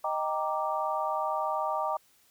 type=chord; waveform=sine; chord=Eb major seventh; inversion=none; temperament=equal; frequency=622.3 / 784 / 932.3 / 1174.7 Hz; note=Eb5 / G5 / Bb5 / D6; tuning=0 / 0 / 0 / 0 cents; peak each=-33 dBFS; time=0.04-1.97 s; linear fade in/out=5 ms; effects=white hiss -64 dBFS RMS until 2.3 s